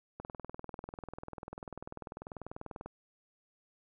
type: click train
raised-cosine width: 1 ms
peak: -28 dBFS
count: 55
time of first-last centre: 0.2-2.86 s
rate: 20.3 Hz
effects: none